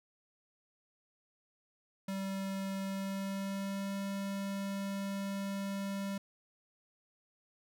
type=tone with pitch glide; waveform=square; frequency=194 to 197.16 Hz; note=G3 to G3; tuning=-18 to +10 cents; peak=-36 dBFS; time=2.08-6.18 s; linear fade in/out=5 ms; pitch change=+28 cents; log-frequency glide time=2.83-3.95 s; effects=none